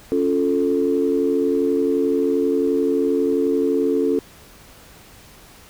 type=chord; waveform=sine; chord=Db augmented; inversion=none; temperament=equal; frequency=277.2 / 349.2 / 440 Hz; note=Db4 / F4 / A4; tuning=0 / 0 / 0 cents; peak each=-20 / -22 / -19 dBFS; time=0.12-4.19 s; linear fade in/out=0 ms; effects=tanh soft clip ceiling -7 dBFS + pink hiss -46 dBFS RMS until 5.69 s